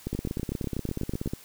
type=two click trains; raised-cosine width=3 ms; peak=-17 / -17 dBFS; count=10 / 22; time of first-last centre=0.15-1.26 / 0.07-1.335 s; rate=8.11 / 16.6 Hz; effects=white hiss -51 dBFS RMS until 1.44 s